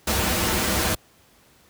pink noise with comb filter, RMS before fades -22 dBFS, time 0.07-0.95 s, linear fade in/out 5 ms, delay 7.2 ms, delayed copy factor -0.7, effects pink hiss -56 dBFS RMS until 1.69 s + high-pass 60 Hz 12 dB/octave

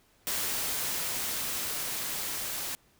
white noise with level ramp, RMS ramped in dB -31 to -35 dBFS, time 0.27-2.75 s, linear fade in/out 0 ms, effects pink hiss -65 dBFS RMS until 2.99 s

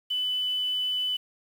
sine tone with quantisation, 2998 Hz, F#7, 22 cents sharp, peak -25 dBFS, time 0.1-1.17 s, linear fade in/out 10 ms, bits 8, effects none

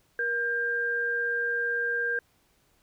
sine tone pair together, 474.5 / 1596 Hz, A#4 / G6, +31 / +31 cents, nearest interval octave + major sixth, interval 2100 cents, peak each -33 / -26 dBFS, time 0.19-2.19 s, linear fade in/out 2 ms, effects pink hiss -67 dBFS RMS until 2.82 s

